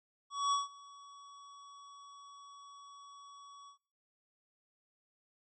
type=tone with ADSR envelope; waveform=square; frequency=1128 Hz; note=C#6; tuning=30 cents sharp; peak=-28 dBFS; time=0.3-3.78 s; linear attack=220 ms; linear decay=160 ms; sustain=-24 dB; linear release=100 ms; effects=noise-tail reverb RT60 0.7 s tail -25 dB re dry + MP3 32 kbps